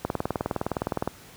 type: click train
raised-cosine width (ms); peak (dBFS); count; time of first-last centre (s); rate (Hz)
1; -11; 21; 0.05-1.076; 19.5
effects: pink hiss -49 dBFS RMS until 1.36 s + high-pass 60 Hz 12 dB/octave